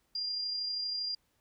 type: tone with amplitude modulation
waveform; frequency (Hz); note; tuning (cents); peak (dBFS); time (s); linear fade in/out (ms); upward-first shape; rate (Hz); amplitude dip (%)
sine; 4800; D8; +37; -31; 0.15-1.15; 5; sine; 32.6; 30
effects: pink hiss -74 dBFS RMS until 1.4 s